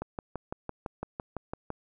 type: click train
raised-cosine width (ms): 1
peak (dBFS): -20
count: 11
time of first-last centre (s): 0.02-1.704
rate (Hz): 5.94
effects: none